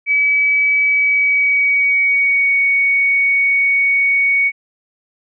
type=tone with pitch glide; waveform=sine; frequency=2285 to 2233 Hz; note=D7 to C#7; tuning=-48 to +12 cents; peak=-11 dBFS; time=0.06-4.52 s; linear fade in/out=50 ms; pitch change=-40 cents; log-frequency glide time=0.84-2.59 s; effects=none